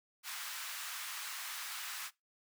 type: high-pass noise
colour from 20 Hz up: pink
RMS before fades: -43 dBFS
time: 0.23-2.11 s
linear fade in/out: 50 ms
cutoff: 1100 Hz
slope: 24 dB/octave
effects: noise-tail reverb RT60 0.2 s tail -21 dB re dry